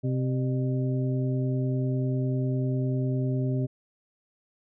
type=harmonic tone with a mistuned harmonic; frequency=130 Hz; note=C3; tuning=11 cents flat; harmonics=1 / 2 / 3 / 5; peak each=-25 / -31 / -35 / -39 dBFS; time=0.03-3.67 s; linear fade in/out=20 ms; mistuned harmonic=5; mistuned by=-120 cents; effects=none